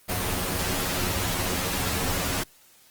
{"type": "noise with comb filter", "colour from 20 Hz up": "pink", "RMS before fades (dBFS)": -27, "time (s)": [0.08, 2.44], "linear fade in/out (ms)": 20, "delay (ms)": 11, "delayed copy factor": 1, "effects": ["white hiss -56 dBFS RMS until 2.9 s", "Opus 24 kbps"]}